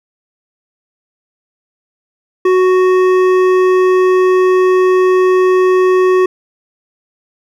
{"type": "tone with hard clipping", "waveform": "sine", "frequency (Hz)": 370, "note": "F#4", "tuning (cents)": 0, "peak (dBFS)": -9, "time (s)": [2.45, 6.26], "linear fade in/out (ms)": 5, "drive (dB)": 11, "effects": []}